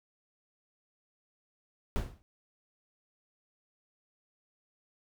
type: noise with exponential decay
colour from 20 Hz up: brown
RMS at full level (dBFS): -27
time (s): 1.96-2.22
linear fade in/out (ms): 0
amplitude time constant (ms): 56
effects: none